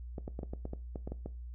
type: clicks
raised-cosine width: 2 ms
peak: -26 dBFS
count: 11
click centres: 0.182 / 0.279 / 0.391 / 0.432 / 0.535 / 0.654 / 0.734 / 0.958 / 1.075 / 1.12 / 1.26 s
effects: noise-tail reverb RT60 0.3 s tail -18 dB re dry + added 60 Hz sine -41 dBFS peak until 1.54 s